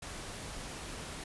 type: noise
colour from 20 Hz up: pink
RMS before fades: -43 dBFS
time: 0.02-1.24 s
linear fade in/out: 5 ms
effects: resampled to 24000 Hz